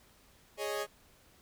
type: chord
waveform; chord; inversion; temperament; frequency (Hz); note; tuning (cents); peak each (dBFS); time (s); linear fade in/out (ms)
sawtooth; Ab suspended fourth; none; equal; 415.3 / 554.4 / 622.3; Ab4 / Db5 / Eb5; 0 / 0 / 0; -33 / -35 / -35; 0.57-0.87; 50
effects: pink hiss -63 dBFS RMS until 1.41 s